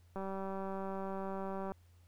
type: click train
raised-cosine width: 1 ms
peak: -28 dBFS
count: 302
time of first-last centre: 0.16-1.72 s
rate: 193 Hz
effects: added 87 Hz sine -60 dBFS peak until 2.07 s + pink hiss -73 dBFS RMS until 2.07 s